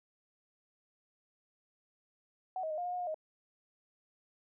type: tone with pitch steps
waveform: sine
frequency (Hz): 746 / 634 / 617 / 708 / 715 / 721 / 713 / 626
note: F#5 / D#5 / D#5 / F5 / F5 / F#5 / F5 / D#5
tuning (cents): +14 / +32 / -15 / +23 / +41 / -45 / +36 / +10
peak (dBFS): -34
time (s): 2.56-3.144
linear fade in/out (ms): 2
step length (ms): 73
effects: none